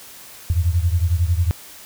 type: beating tone pair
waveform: sine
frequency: 82.41 / 93.41 Hz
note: E2 / F#2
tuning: 0 / +17 cents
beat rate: 11 Hz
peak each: -17 / -20 dBFS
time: 0.5-1.51 s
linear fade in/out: 0 ms
effects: white hiss -41 dBFS RMS until 1.85 s